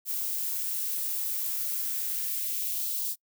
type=noise with high-pass filter sweep; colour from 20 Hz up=violet; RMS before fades=-31 dBFS; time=0.05-3.16 s; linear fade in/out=50 ms; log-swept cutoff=230 to 4100 Hz; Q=1.4; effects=noise-tail reverb RT60 0.1 s tail -26 dB re dry

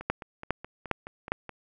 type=two click trains; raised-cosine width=0.5 ms; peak=-10 / -24 dBFS; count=4 / 8; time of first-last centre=0.1-1.32 / 0.01-1.493 s; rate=2.46 / 4.72 Hz; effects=none

